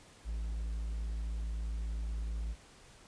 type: tone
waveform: triangle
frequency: 55 Hz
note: A1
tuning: in tune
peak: -32 dBFS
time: 0.24-2.56 s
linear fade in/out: 50 ms
effects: pink hiss -58 dBFS RMS until 3.07 s + resampled to 22050 Hz